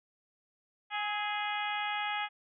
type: harmonic tone with a mistuned harmonic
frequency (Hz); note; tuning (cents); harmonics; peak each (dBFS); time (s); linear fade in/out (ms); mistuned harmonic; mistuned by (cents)
415.3; G#4; 0; 2 / 3 / 4 / 5 / 6 / 7 / 8; -35 / -40 / -40 / -39 / -41 / -43 / -43; 0.9-2.29; 50; 3; +38
effects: none